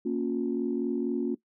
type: chord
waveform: sine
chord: Bb minor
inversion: none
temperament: equal with one note detuned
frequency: 233.1 / 277.2 / 357.8 Hz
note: Bb3 / Db4 / F4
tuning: 0 / 0 / +42 cents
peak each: -30 dBFS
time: 0.05-1.35 s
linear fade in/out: 10 ms
effects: noise-tail reverb RT60 0.1 s tail -19 dB re dry + tanh soft clip ceiling -17 dBFS